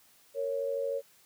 sine tone pair together, 461.3 / 554.4 Hz, A#4 / C#5, -18 / 0 cents, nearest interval minor third, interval 318 cents, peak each -34 / -31 dBFS, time 0.34-1.02 s, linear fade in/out 50 ms, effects white hiss -62 dBFS RMS until 1.25 s + high-pass 60 Hz 12 dB/octave

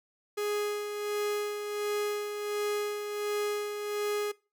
45% pulse tone with tremolo, 415.3 Hz, G#4, in tune, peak -28 dBFS, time 0.37-4.32 s, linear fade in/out 10 ms, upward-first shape sine, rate 1.4 Hz, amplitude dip 50%, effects noise-tail reverb RT60 0.3 s tail -22 dB re dry

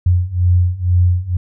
sine beating tone pair, 88.1 / 90.2 Hz, F2 / F#2, +16 / -44 cents, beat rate 2.1 Hz, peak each -15 / -13 dBFS, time 0.06-1.37 s, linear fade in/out 5 ms, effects none

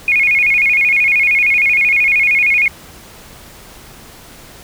sine tone with vibrato, 2308 Hz, D7, 31 cents flat, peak -9 dBFS, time 0.08-2.68 s, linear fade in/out 2 ms, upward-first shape square, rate 13 Hz, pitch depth 110 cents each way, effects pink hiss -38 dBFS RMS until 4.63 s

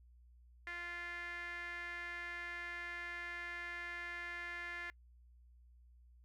sawtooth tone with band-pass filter, 348 Hz, F4, 6 cents flat, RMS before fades -45 dBFS, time 0.67-4.9 s, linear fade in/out 0 ms, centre 1900 Hz, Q 7.2, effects noise-tail reverb RT60 0.1 s tail -25 dB re dry + added 60 Hz sine -60 dBFS peak until 6.24 s

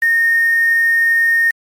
sine tone with quantisation, 1840 Hz, A#6, 23 cents flat, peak -10 dBFS, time 0.02-1.51 s, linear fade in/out 5 ms, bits 5, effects MP3 64 kbps

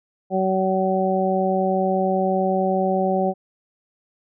harmonic tone, 189 Hz, F#3, 37 cents sharp, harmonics 1 / 2 / 3 / 4, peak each -23 / -24 / -23 / -23 dBFS, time 0.3-3.34 s, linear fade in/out 50 ms, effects none

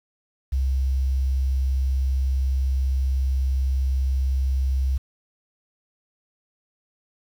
sine tone with quantisation, 66.1 Hz, C2, 18 cents sharp, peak -19 dBFS, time 0.52-4.98 s, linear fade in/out 10 ms, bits 8, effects none

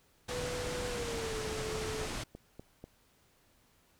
pink low-pass noise, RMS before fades -39 dBFS, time 0.28-2.24 s, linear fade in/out 10 ms, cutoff 9100 Hz, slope 24 dB/octave
triangle tone with pitch glide, 493.9 to 435 Hz, B4 to A4, 0 to -20 cents, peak -36 dBFS, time 0.28-2.08 s, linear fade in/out 50 ms, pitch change -220 cents, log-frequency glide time 0.86-1.38 s
click train, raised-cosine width 2 ms, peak -32 dBFS, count 7, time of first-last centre 1.37-2.841 s, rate 4.08 Hz
effects pink hiss -68 dBFS RMS until 3.99 s

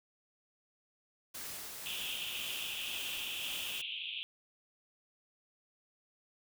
white noise with tremolo, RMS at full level -43 dBFS, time 1.34-3.82 s, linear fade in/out 10 ms, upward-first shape triangle, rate 1.9 Hz, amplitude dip 30%
white band-pass noise, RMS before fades -41 dBFS, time 1.86-4.23 s, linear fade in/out 0 ms, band 2500 to 3500 Hz, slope 96 dB/octave
effects none

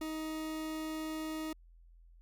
40% pulse tone, 314.2 Hz, D#4, 17 cents sharp, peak -36 dBFS, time 0.01-1.53 s, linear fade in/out 5 ms, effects added 42 Hz sine -56 dBFS peak until 2.21 s

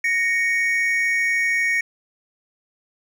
triangle tone pair together, 1864.7 / 2232 Hz, A#6 / C#7, 0 / +11 cents, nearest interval minor third, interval 311 cents, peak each -19 dBFS, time 0.04-1.81 s, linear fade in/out 5 ms, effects none

